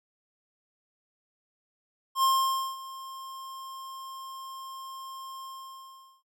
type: tone with ADSR envelope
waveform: square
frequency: 1063 Hz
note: C6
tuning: 27 cents sharp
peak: -21 dBFS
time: 2.15-6.23 s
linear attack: 82 ms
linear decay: 530 ms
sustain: -19 dB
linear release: 790 ms
effects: noise-tail reverb RT60 0.1 s tail -19 dB re dry